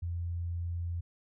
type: tone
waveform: sine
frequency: 85.9 Hz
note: F2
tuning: 28 cents flat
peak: -32 dBFS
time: 0.02-1.01 s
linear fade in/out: 10 ms
effects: none